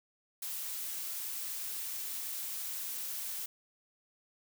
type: noise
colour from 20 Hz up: blue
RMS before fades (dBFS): -39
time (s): 0.42-3.46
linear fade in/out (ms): 5
effects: none